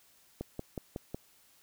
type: click train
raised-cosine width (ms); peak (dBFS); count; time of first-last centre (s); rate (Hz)
2; -23; 5; 0.41-1.145; 5.44
effects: white hiss -64 dBFS RMS until 1.62 s